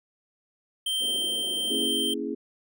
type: tone with tremolo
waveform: square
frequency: 3136 Hz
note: G7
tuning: in tune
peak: -25 dBFS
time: 0.86-2.14 s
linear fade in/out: 5 ms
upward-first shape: triangle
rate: 1.2 Hz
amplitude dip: 25%
type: band-pass noise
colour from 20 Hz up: white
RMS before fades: -42 dBFS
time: 0.99-1.91 s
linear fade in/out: 50 ms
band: 220 to 470 Hz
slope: 24 dB/octave
type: chord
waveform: sine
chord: A# half-diminished seventh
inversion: none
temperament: equal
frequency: 233.1 / 277.2 / 329.6 / 415.3 Hz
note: A#3 / C#4 / E4 / G#4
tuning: 0 / 0 / 0 / 0 cents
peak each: -35 / -33 / -34 / -33 dBFS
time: 1.7-2.35 s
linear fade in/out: 10 ms
effects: none